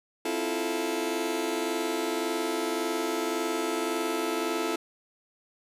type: chord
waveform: sawtooth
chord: F major seventh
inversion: second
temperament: just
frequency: 261.9 / 327.4 / 349.2 / 436.5 Hz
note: C4 / E4 / F4 / A4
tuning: +2 / -12 / 0 / -14 cents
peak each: -33 / -28 / -29 / -28 dBFS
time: 0.25-4.76 s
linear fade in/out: 5 ms
effects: resampled to 32000 Hz